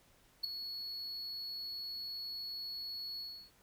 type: tone with ADSR envelope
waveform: triangle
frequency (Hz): 4376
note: C#8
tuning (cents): -23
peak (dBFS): -28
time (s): 0.43-3.51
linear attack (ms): 14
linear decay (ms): 5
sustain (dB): -11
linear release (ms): 320
effects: pink hiss -67 dBFS RMS until 3.62 s